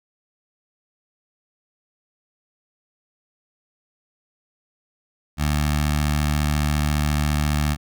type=tone with notch filter; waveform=15% pulse; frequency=74.5 Hz; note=D2; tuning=25 cents sharp; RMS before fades=-21 dBFS; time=5.37-7.77 s; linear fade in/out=50 ms; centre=420 Hz; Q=0.6; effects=none